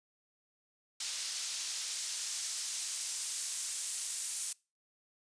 white noise with band-pass filter sweep, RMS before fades -38 dBFS, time 1-4.53 s, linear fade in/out 5 ms, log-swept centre 4900 to 8800 Hz, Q 1.1, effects noise-tail reverb RT60 0.3 s tail -24 dB re dry + resampled to 22050 Hz

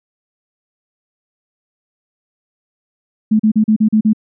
sine tone bursts, 216.3 Hz, A3, 29 cents flat, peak -8 dBFS, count 7, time 3.31-4.133 s, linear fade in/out 10 ms, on 85 ms, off 38 ms, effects none

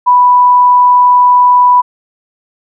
sine tone, 987.8 Hz, B5, in tune, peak -3 dBFS, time 0.06-1.82 s, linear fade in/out 20 ms, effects none

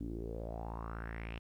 sawtooth tone with low-pass filter sweep, 56.3 Hz, A1, 40 cents sharp, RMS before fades -42 dBFS, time 0-1.39 s, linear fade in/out 10 ms, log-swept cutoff 270 to 2900 Hz, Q 5.3, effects 12-bit

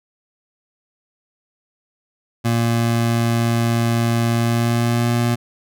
25% pulse tone with pitch glide, 116.54 to 118.92 Hz, A#2 to A#2, 0 to +35 cents, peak -12 dBFS, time 2.44-5.36 s, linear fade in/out 20 ms, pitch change +35 cents, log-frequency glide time 4.35-5.12 s, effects none

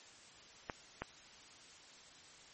clicks, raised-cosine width 0.5 ms, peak -23 dBFS, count 2, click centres 0.698 / 1.02 s, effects white hiss -58 dBFS RMS until 2.53 s + MP3 32 kbps

